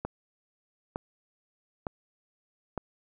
click train, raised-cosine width 1 ms, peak -18 dBFS, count 4, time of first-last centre 0.05-2.777 s, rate 1.1 Hz, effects none

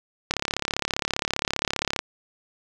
click train, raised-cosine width 0.2 ms, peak -6 dBFS, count 60, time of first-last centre 0.31-1.991 s, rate 35.1 Hz, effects none

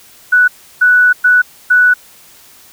sine tone bursts at uneven times, 1480 Hz, F#6, in tune, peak -5 dBFS, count 4, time 0.32-0.48 / 0.81-1.13 / 1.24-1.42 / 1.7-1.94 s, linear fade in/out 10 ms, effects white hiss -42 dBFS RMS until 2.72 s

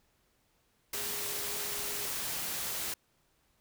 sine tone in noise, 412.9 Hz, G#4, 10 cents flat, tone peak -47 dBFS, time 0.94-2.07 s, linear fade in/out 5 ms, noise white, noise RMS -36 dBFS, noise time 0.93-2.94 s, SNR -14 dB, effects pink hiss -72 dBFS RMS until 3.6 s

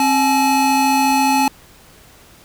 square tone pair together, 266.9 / 855 Hz, C4 / A5, +35 / -50 cents, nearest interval octave + minor sixth, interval 2015 cents, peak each -18 / -15 dBFS, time 0-1.48 s, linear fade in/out 2 ms, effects pink hiss -46 dBFS RMS until 2.44 s

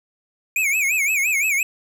square tone with vibrato, 2368 Hz, D7, 14 cents sharp, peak -18 dBFS, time 0.56-1.63 s, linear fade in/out 2 ms, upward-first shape sine, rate 5.8 Hz, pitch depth 170 cents each way, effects none

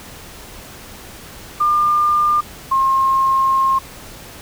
sine tone pair in turn, 1200 / 1069.1 Hz, D6 / C6, +37 / +37 cents, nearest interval major second, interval 200 cents, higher first, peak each -12 dBFS, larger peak neither, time 1.6-2.41 / 2.71-3.79 s, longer second, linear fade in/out 10 ms, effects pink hiss -37 dBFS RMS until 4.41 s

